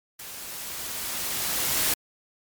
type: noise with level ramp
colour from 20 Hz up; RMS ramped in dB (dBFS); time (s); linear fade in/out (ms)
white; -40 to -23; 0.19-1.94; 5
effects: MP3 96 kbps